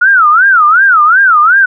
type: tone with vibrato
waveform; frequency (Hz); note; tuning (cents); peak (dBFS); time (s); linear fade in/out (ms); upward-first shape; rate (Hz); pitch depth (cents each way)
sine; 1388; F6; -11; -3; 0.01-1.66; 10; sine; 2.7; 260
effects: none